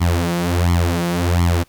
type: tone with flanger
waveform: sawtooth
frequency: 86.5 Hz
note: F2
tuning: 16 cents flat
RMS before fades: -17 dBFS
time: 0-1.64 s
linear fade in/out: 20 ms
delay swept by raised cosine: 0.92 to 5.62 ms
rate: 1.4 Hz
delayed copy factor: +0.95
effects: pink hiss -54 dBFS RMS until 1.68 s